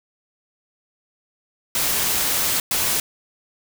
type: noise bursts at uneven times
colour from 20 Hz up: white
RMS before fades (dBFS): -21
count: 2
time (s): 1.75-2.6 / 2.71-3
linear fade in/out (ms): 2
effects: none